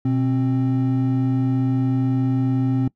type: tone pair together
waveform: triangle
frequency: 124.35 / 264.2 Hz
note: B2 / C4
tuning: +12 / +17 cents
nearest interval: octave + minor second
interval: 1305 cents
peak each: -18 dBFS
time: 0.05-2.88 s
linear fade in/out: 5 ms
effects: noise-tail reverb RT60 0.1 s tail -22 dB re dry